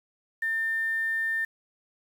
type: tone with quantisation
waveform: sine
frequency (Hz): 1800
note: A6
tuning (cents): +39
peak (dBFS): -25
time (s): 0.42-1.45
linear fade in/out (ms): 5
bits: 8
effects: none